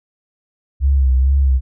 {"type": "tone with vibrato", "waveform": "sine", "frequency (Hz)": 66.7, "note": "C2", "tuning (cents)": 34, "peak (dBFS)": -10, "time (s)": [0.8, 1.61], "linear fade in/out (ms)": 50, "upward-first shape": "sine", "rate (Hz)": 2.2, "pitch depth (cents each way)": 65, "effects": []}